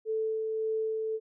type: tone with tremolo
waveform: sine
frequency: 440 Hz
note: A4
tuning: in tune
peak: -27 dBFS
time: 0.05-1.2 s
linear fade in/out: 50 ms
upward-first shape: sine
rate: 1.8 Hz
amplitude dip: 25%
effects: none